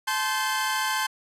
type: tone cluster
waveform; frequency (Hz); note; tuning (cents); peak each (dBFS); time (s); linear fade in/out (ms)
sawtooth; 866 / 1046 / 1552; A5 / C6 / G6; -28 / -1 / -18; -25; 0.07-1.07; 10
effects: resampled to 32000 Hz